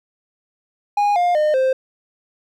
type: tone with pitch steps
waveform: triangle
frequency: 821 / 706.5 / 608 / 523.2 Hz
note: G#5 / F5 / D#5 / C5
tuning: -20 / +20 / -40 / 0 cents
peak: -12 dBFS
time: 0.97-1.73 s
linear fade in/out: 5 ms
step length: 190 ms
effects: none